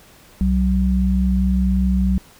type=tone pair together; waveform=sine; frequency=63.9 / 188.63 Hz; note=C2 / F#3; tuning=-40 / +34 cents; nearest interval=octave + perfect fifth; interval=1874 cents; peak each=-17 dBFS; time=0.41-2.18 s; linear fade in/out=0 ms; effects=pink hiss -48 dBFS RMS until 2.39 s